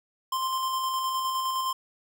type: tone with tremolo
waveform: square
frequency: 1046.5 Hz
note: C6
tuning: in tune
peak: -26 dBFS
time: 0.32-1.73 s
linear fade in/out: 5 ms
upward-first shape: square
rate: 9.7 Hz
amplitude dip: 25%
effects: none